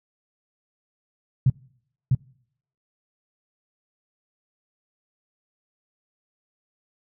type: tone with echo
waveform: sine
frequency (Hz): 130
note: C3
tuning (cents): -11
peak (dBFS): -13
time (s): 1.46-1.5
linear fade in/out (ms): 5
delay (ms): 650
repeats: 1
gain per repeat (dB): -2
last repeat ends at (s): 2.15
effects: noise-tail reverb RT60 0.7 s tail -25 dB re dry